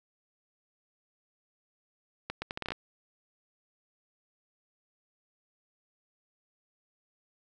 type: accelerating click train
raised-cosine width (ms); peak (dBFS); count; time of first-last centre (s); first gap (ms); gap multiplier
0.3; -18; 9; 2.3-2.72; 120; 0.74
effects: none